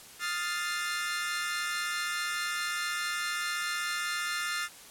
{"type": "chord", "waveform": "sawtooth", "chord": "F dominant seventh", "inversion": "third", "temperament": "equal", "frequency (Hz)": [1244.5, 1396.9, 1760, 2093], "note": ["Eb6", "F6", "A6", "C7"], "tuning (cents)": [0, 0, 0, 0], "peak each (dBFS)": [-35, -31, -32, -35], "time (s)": [0.19, 4.69], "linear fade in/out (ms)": 50, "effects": ["white hiss -50 dBFS RMS until 4.9 s", "low-pass 12000 Hz 12 dB/octave"]}